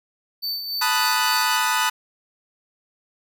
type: tone with tremolo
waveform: square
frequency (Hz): 4547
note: C#8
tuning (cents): +43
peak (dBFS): -24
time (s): 0.42-1.57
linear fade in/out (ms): 20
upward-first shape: sine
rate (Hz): 3.5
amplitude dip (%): 50
type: chord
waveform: sawtooth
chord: B dominant seventh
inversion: third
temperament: equal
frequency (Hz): 880 / 987.8 / 1244.5 / 1480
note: A5 / B5 / D#6 / F#6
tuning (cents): 0 / 0 / 0 / 0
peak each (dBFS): -21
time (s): 0.81-1.9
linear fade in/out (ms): 10
effects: none